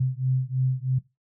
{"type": "beating tone pair", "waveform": "sine", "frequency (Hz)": [128.3, 131.4], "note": ["C3", "C3"], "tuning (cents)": [-34, 8], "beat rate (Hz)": 3.1, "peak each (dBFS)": -25, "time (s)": [0, 0.99], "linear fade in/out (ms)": 10, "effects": ["noise-tail reverb RT60 0.2 s tail -17 dB re dry"]}